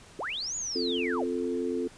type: linear two-way sweep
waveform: sine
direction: up then down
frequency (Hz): 280 to 6970 to 419.2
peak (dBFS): -31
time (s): 0.19-1.24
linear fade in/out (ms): 2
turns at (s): 0.56
type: chord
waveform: sine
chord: F major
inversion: second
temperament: equal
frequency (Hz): 261.6 / 349.2 / 440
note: C4 / F4 / A4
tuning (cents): 0 / 0 / 0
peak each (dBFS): -32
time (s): 0.75-1.88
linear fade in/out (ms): 10
effects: pink hiss -52 dBFS RMS until 1.97 s + resampled to 22050 Hz